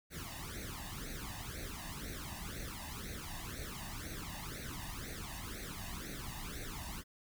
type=noise with flanger; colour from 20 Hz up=pink; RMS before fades=-44 dBFS; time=0.1-7.04 s; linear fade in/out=50 ms; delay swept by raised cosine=0.48 to 1.11 ms; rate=2 Hz; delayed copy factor=+0.85; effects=none